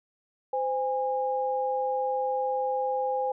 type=tone pair together; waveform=sine; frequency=515.3 / 818 Hz; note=C5 / G#5; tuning=-27 / -26 cents; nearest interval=minor sixth; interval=801 cents; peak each=-28 dBFS; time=0.53-3.32 s; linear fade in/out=5 ms; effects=none